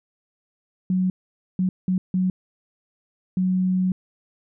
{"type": "tone bursts at uneven times", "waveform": "sine", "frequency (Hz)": 185, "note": "F#3", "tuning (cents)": 0, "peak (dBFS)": -18, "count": 5, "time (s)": [[0.9, 1.1], [1.59, 1.69], [1.88, 1.98], [2.14, 2.3], [3.37, 3.92]], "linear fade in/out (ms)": 2, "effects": []}